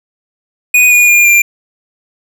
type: tone with pitch steps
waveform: square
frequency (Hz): 2476 / 2445 / 2414 / 2383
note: D#7 / D#7 / D7 / D7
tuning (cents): -9 / -31 / +47 / +25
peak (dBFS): -5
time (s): 0.74-1.42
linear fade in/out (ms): 5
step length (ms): 170
effects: none